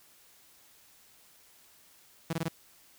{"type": "tone bursts", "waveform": "sawtooth", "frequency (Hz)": 163.9, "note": "E3", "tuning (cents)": -10, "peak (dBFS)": -25, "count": 4, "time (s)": [2.3, 2.484], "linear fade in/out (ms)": 5, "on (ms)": 31, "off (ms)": 20, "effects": ["white hiss -60 dBFS RMS until 2.98 s"]}